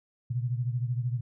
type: beating tone pair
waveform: sine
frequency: 120 / 133 Hz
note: B2 / C3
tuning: -49 / +29 cents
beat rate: 13 Hz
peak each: -28 / -33 dBFS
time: 0.3-1.21 s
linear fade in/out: 10 ms
effects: none